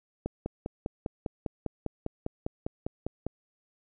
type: click train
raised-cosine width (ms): 2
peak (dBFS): -18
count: 16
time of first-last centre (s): 0.26-3.266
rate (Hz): 4.99
effects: none